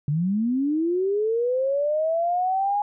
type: linear sweep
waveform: sine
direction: up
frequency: 138.59 to 830.6 Hz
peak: -20 dBFS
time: 0.08-2.82 s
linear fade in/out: 2 ms
effects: none